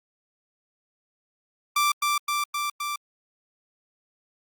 sawtooth tone with echo, 1174.7 Hz, D6, in tune, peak -16 dBFS, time 1.76-1.92 s, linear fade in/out 5 ms, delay 260 ms, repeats 4, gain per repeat -2 dB, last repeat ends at 2.96 s, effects Opus 48 kbps

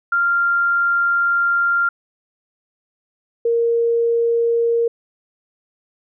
sine tone pair in turn, 1391 / 465.9 Hz, F6 / A#4, -7 / -1 cents, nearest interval octave + perfect fifth, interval 1894 cents, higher first, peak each -14 / -14 dBFS, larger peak neither, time 0.12-1.89 / 3.45-4.88 s, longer first, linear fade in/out 5 ms, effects none

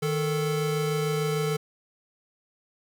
square tone pair together, 155.56 / 440 Hz, D#3 / A4, 0 / 0 cents, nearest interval octave + tritone, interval 1800 cents, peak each -28 dBFS, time 0.02-1.57 s, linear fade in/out 10 ms, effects none

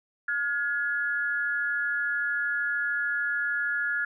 sine tone pair together, 1427 / 1693.8 Hz, F6 / G#6, +37 / +34 cents, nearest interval minor third, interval 297 cents, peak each -28 dBFS, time 0.28-4.05 s, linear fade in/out 5 ms, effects none

